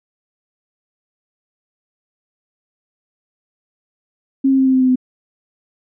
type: tone with pitch steps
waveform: sine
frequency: 269.9 / 267.3 / 264.7 / 262.1 / 259.5 / 257 / 254.5 Hz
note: C#4 / C4 / C4 / C4 / C4 / C4 / C4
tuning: -46 / +37 / +20 / +3 / -14 / -31 / -48 cents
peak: -10 dBFS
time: 4.44-4.958 s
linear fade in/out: 10 ms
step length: 74 ms
effects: none